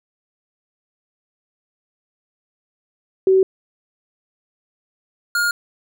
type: tone pair in turn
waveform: sine / square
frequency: 380 / 1420.7 Hz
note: F#4 / F6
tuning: +46 / +29 cents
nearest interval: octave + major seventh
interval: 2283 cents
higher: second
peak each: -10 / -17 dBFS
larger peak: first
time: 3.27-3.43 / 5.35-5.51 s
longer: neither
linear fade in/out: 2 ms
effects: none